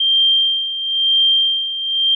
sine tone with tremolo, 3172 Hz, G7, 20 cents sharp, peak -10 dBFS, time 0-2.15 s, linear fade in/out 5 ms, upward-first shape sine, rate 1 Hz, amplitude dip 70%, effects none

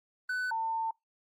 triangle / sine tone pair in turn, 1500 / 899 Hz, F#6 / A5, +23 / +37 cents, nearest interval major sixth, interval 886 cents, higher first, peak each -28 / -29 dBFS, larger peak first, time 0.29-0.51 / 0.51-0.91 s, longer second, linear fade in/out 5 ms, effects noise-tail reverb RT60 0.2 s tail -26 dB re dry + Opus 32 kbps

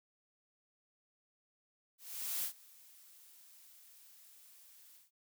blue noise with ADSR envelope, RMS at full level -36 dBFS, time 1.98-5.11 s, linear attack 450 ms, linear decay 96 ms, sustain -24 dB, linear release 150 ms, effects none

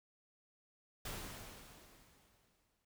pink noise with exponential decay, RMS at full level -43 dBFS, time 1.05-2.85 s, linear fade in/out 5 ms, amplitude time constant 390 ms, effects none

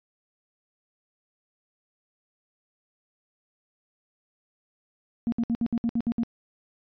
sine tone bursts, 233.1 Hz, A#3, in tune, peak -21 dBFS, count 9, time 5.27-6.234 s, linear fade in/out 0 ms, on 52 ms, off 62 ms, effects tanh soft clip ceiling -18 dBFS + resampled to 11025 Hz

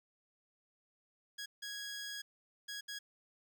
15% pulse tone bursts at uneven times, 1657 Hz, G#6, 4 cents flat, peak -35 dBFS, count 4, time 1.38-1.46 / 1.62-2.22 / 2.68-2.81 / 2.88-2.99 s, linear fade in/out 10 ms, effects none

